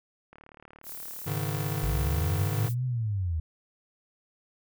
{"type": "click train", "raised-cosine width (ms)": 0.5, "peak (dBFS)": -34, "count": 64, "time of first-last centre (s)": [0.33, 2.024], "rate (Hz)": 37.2}
{"type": "noise", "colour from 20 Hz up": "violet", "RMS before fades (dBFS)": -40, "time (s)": [0.83, 2.75], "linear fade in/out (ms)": 50}
{"type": "chord", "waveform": "square", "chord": "Ab suspended fourth", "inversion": "none", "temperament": "just", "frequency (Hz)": [103.83, 138.43, 155.74], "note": ["Ab2", "Db3", "Eb3"], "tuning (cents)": [0, -2, 2], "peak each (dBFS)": -34, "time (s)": [1.26, 2.69], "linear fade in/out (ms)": 10}
{"type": "linear two-way sweep", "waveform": "sine", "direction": "up then down", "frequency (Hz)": [51, 129, 76.3], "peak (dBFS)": -26, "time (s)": [1.83, 3.4], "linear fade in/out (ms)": 5, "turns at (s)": 2.85}
{"effects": []}